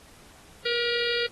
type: harmonic tone with a mistuned harmonic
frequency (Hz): 474.7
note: A#4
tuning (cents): +31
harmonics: 1 / 3 / 4 / 5 / 6 / 7 / 8 / 9 / 10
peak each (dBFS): -28 / -33 / -34 / -35 / -36 / -36 / -37 / -38 / -38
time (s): 0.65-1.27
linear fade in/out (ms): 10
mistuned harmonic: 4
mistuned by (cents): +28
effects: pink hiss -53 dBFS RMS until 1.31 s + AAC 32 kbps